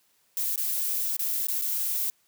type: noise with dropouts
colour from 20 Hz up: violet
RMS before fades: -28 dBFS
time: 0.37-2.1 s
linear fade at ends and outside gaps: 1 ms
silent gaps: 0.559-0.577 / 1.166-1.193 / 1.47-1.484 / 1.614-1.62 s
effects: white hiss -67 dBFS RMS until 2.27 s + high-pass 80 Hz 12 dB/octave